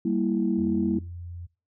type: chord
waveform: sine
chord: E diminished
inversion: first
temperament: equal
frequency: 196 / 233.1 / 329.6 Hz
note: G3 / Bb3 / E4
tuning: 0 / 0 / 0 cents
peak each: -26 dBFS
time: 0.05-0.99 s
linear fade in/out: 5 ms
type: tone with pitch glide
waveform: sine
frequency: 87.31 to 86.76 Hz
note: F2 to F2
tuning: 0 to -11 cents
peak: -35 dBFS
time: 0.57-1.47 s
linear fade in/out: 20 ms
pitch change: -11 cents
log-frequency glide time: 0.94-1.27 s
effects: noise-tail reverb RT60 0.3 s tail -21 dB re dry + tanh soft clip ceiling -12 dBFS